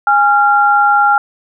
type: tone pair together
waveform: sine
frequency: 822 / 1382.4 Hz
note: G#5 / F6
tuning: -18 / -18 cents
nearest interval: major sixth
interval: 900 cents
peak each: -10 dBFS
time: 0.07-1.18 s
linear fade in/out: 2 ms
effects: none